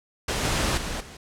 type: noise with level steps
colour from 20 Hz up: pink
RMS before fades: -26 / -24 / -31 / -43 dBFS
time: 0.28-1.17 s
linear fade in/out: 5 ms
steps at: 0.43 / 0.77 / 1 s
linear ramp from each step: 10 ms
effects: low-pass 9000 Hz 12 dB/octave